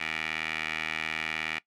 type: tone with band-pass filter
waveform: 15% pulse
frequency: 79.1 Hz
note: D#2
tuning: 29 cents sharp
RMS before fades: -33 dBFS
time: 0-1.59 s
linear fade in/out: 5 ms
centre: 2300 Hz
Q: 3.9
effects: noise-tail reverb RT60 0.1 s tail -21 dB re dry